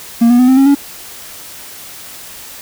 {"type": "tone with pitch steps", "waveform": "triangle", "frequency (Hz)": [233.1, 242.2, 251.6, 261.3, 271.5, 282], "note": ["A#3", "B3", "B3", "C4", "C#4", "C#4"], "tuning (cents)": [0, -34, 32, -2, -36, 30], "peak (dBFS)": -3, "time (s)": [0.21, 0.75], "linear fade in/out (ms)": 10, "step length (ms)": 90, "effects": ["white hiss -32 dBFS RMS until 2.61 s"]}